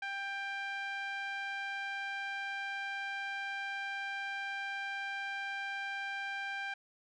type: tone with low-pass filter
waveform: 5% pulse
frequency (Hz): 791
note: G5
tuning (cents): +15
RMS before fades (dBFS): -39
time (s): 0.02-6.74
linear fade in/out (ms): 5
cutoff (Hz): 1900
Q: 1.9
effects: none